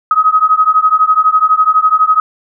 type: beating tone pair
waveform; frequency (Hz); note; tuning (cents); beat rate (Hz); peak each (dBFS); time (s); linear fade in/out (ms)
sine; 1260 / 1272; D#6 / D#6; +21 / +38; 12; -10; 0.11-2.2; 2
effects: none